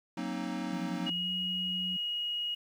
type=chord; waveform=square; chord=C half-diminished seventh; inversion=second; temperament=equal with one note detuned; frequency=185 / 233.1 / 266.7 / 311.1 Hz; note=Gb3 / Bb3 / C4 / Eb4; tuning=0 / 0 / +33 / 0 cents; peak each=-40 dBFS; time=0.17-1.1 s; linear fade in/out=5 ms
type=tone with pitch glide; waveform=sine; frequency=174.61 to 184.03 Hz; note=F3 to F#3; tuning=0 to -9 cents; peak=-38 dBFS; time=0.72-1.97 s; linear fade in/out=10 ms; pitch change=+91 cents; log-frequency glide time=1.08-1.3 s
type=tone; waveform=sine; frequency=2888 Hz; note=F#7; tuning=43 cents flat; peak=-31 dBFS; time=1.06-2.55 s; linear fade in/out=10 ms
effects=low-pass 6000 Hz 12 dB/octave + 10-bit